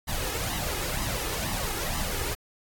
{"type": "noise with flanger", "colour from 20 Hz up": "pink", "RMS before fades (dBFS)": -30, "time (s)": [0.07, 2.35], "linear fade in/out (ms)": 20, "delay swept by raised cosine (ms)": [1, 2.4], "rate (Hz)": 2.1, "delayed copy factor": 0.65, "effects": ["AAC 64 kbps"]}